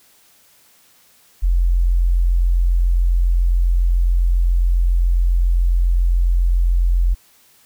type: tone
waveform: sine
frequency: 43.65 Hz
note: F1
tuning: in tune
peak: -12 dBFS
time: 1.42-7.15 s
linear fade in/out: 20 ms
effects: white hiss -53 dBFS RMS until 7.65 s